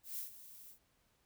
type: noise with ADSR envelope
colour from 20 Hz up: violet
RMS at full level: -41 dBFS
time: 0.03-0.79 s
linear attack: 150 ms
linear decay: 120 ms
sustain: -14 dB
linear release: 93 ms
effects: pink hiss -75 dBFS RMS until 1.25 s